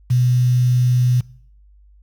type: tone with quantisation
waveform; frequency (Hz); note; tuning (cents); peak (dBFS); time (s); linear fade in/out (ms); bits
sine; 124.4; B2; +13; -12; 0.1-1.21; 10; 6
effects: noise-tail reverb RT60 0.6 s tail -22 dB re dry + added 50 Hz sine -46 dBFS peak until 2.02 s